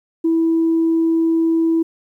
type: tone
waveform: sine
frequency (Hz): 327.9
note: E4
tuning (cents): -9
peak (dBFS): -12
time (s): 0.24-1.83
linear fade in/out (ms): 10
effects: tanh soft clip ceiling -9 dBFS + 9-bit